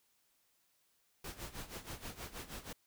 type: noise with tremolo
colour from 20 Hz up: pink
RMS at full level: -44 dBFS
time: 1.24-2.73 s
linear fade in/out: 5 ms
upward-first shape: sine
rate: 6.3 Hz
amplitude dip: 80%
effects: white hiss -75 dBFS RMS until 2.86 s